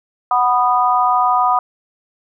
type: chord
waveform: sine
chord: B major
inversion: second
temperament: just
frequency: 740.8 / 987.8 / 1234.7 Hz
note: F#5 / B5 / D#6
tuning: +2 / 0 / -14 cents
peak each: -16 dBFS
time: 0.31-1.59 s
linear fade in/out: 2 ms
effects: none